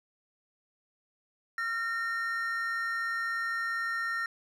triangle tone pair together, 1371.3 / 1834 Hz, F6 / A#6, -32 / -29 cents, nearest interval perfect fourth, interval 503 cents, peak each -32 / -30 dBFS, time 1.58-4.26 s, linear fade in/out 2 ms, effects none

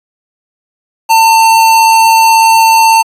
square tone with amplitude modulation, 899 Hz, A5, 37 cents sharp, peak -3 dBFS, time 1.09-3.03 s, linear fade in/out 20 ms, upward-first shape sine, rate 96.4 Hz, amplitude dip 25%, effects resampled to 32000 Hz

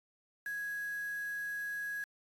sine tone with quantisation, 1661.2 Hz, G#6, in tune, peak -36 dBFS, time 0.46-2.04 s, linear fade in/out 2 ms, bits 8, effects AAC 64 kbps

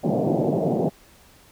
pink band-pass noise, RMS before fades -22 dBFS, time 0.03-0.9 s, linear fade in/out 20 ms, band 130 to 740 Hz, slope 48 dB/octave, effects pink hiss -53 dBFS RMS until 1.51 s

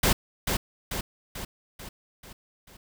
pink noise with echo, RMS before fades -21 dBFS, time 0.03-0.13 s, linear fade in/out 5 ms, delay 440 ms, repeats 6, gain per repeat -5 dB, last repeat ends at 2.77 s, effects none

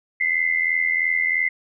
sine tone pair together, 2019 / 2102 Hz, B6 / C7, +38 / +7 cents, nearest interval minor second, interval 69 cents, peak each -21 dBFS, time 0.2-1.49 s, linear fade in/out 10 ms, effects none

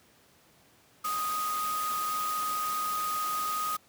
sine tone in noise, 1246 Hz, D#6, 2 cents sharp, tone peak -29 dBFS, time 1.04-3.77 s, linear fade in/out 10 ms, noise white, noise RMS -38 dBFS, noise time 1.04-3.77 s, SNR +6 dB, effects pink hiss -61 dBFS RMS until 3.88 s + high-pass 100 Hz 12 dB/octave

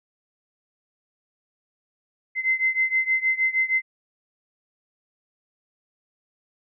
sine beating tone pair, 2062 / 2068.4 Hz, C7 / C7, -26 / -20 cents, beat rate 6.4 Hz, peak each -22 / -24 dBFS, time 2.35-3.82 s, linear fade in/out 50 ms, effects none

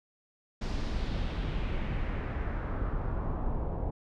brown noise with low-pass filter sweep, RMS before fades -32 dBFS, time 0.61-3.91 s, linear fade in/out 10 ms, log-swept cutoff 5500 to 720 Hz, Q 1.8, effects none

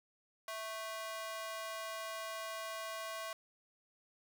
sawtooth ring-modulated tone, 880 Hz, A5, in tune, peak -34 dBFS, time 0.48-3.33 s, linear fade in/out 2 ms, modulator 223 Hz, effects none

